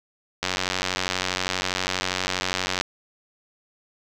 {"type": "click train", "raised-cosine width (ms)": 0.2, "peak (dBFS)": -6, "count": 221, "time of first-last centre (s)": [0.43, 2.811], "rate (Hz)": 92.4, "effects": []}